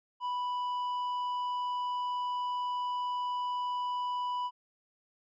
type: tone with tanh clipping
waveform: sine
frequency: 987.8 Hz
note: B5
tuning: in tune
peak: -32 dBFS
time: 0.2-4.51 s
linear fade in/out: 50 ms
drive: 6 dB
effects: none